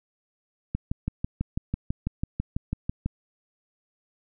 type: click train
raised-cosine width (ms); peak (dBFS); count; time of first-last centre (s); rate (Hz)
5; -14; 15; 0.75-3.06; 6.06
effects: none